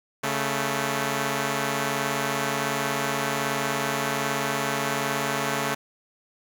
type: tone pair together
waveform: 5% pulse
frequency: 139.3 / 219.6 Hz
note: C#3 / A3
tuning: +9 / -3 cents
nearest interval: minor sixth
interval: 788 cents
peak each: -16 dBFS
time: 0.23-5.75 s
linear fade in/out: 10 ms
effects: none